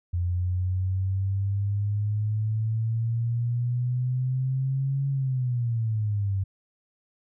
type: exponential two-way sweep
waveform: sine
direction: up then down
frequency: 87.31 to 138.59 to 95.3 Hz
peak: -23 dBFS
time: 0.13-6.44 s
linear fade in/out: 10 ms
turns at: 5.09 s
effects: none